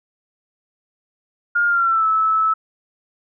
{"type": "tone with pitch glide", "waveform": "sine", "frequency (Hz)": [1415, 1305.1], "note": ["F6", "E6"], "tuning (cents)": [22, -18], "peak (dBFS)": -14, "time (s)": [1.55, 2.54], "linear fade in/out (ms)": 10, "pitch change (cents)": -140, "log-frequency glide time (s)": [1.67, 2.06], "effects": []}